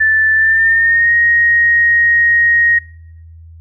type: tone with pitch glide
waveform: sine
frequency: 1759 to 1874.4 Hz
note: A6 to A#6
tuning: -1 to +9 cents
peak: -8 dBFS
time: 0-2.79 s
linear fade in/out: 10 ms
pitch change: +110 cents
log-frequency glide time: 0.34-1.14 s
effects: noise-tail reverb RT60 0.8 s tail -25 dB re dry + added 82 Hz sine -34 dBFS peak until 3.6 s